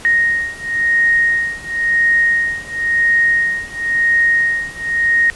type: beating tone pair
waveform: sine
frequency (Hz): 1864.7 / 1865.66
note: A#6 / A#6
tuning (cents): 0 / +1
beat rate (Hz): 0.96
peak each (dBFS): -16 / -15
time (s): 0.05-5.3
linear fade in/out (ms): 0
effects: pink hiss -36 dBFS RMS until 5.35 s + resampled to 24000 Hz